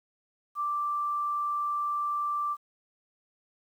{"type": "tone", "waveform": "sine", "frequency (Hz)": 1174.7, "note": "D6", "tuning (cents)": 0, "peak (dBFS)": -27, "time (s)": [0.55, 2.57], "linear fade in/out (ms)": 50, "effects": ["10-bit"]}